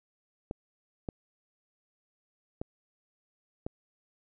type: clicks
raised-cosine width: 2 ms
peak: -21 dBFS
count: 4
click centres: 0.511 / 1.088 / 2.615 / 3.665 s
effects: none